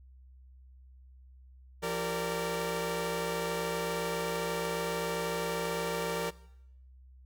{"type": "tone cluster", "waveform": "sawtooth", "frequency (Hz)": [170.7, 392.4, 460.2, 582], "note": ["F3", "G4", "A#4", "D5"], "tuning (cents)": [-39, 2, -22, -16], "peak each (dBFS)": [-35, -37, -30, -34], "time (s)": [1.82, 6.31], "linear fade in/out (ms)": 20, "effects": ["noise-tail reverb RT60 0.8 s tail -19 dB re dry", "added 64 Hz sine -52 dBFS peak until 7.25 s"]}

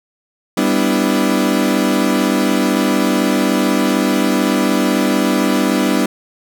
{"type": "chord", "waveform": "35% pulse", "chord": "E minor seventh", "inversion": "first", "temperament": "equal", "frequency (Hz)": [196, 246.9, 293.7, 329.6], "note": ["G3", "B3", "D4", "E4"], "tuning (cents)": [0, 0, 0, 0], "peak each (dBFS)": [-17, -16, -16, -19], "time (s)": [0.57, 6.06], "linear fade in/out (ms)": 5, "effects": []}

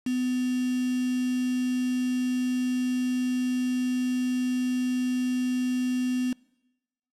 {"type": "tone with quantisation", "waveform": "sine", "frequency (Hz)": 251.7, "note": "B3", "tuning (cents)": 33, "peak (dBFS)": -24, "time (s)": [0.06, 6.33], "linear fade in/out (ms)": 5, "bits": 6, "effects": ["noise-tail reverb RT60 1.0 s tail -24 dB re dry", "low-pass 10000 Hz 12 dB/octave"]}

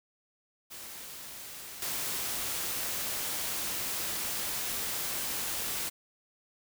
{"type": "noise with level steps", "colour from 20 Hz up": "white", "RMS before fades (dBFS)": [-44, -34], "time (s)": [0.7, 5.9], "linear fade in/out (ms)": 20, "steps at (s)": 1.82, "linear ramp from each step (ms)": 2, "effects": []}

